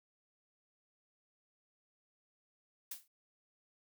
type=noise with exponential decay; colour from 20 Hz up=blue; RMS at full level=-39 dBFS; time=2.91-3.08 s; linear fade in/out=5 ms; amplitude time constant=35 ms; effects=none